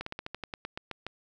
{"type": "slowing click train", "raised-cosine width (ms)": 0.3, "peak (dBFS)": -20, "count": 12, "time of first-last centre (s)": [0.01, 1.066], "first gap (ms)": 54, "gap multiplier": 1.11, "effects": []}